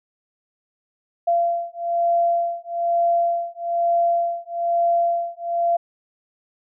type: beating tone pair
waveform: sine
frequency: 685 / 686.1 Hz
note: F5 / F5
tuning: -34 / -31 cents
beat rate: 1.1 Hz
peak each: -21 dBFS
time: 1.27-5.77 s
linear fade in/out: 10 ms
effects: none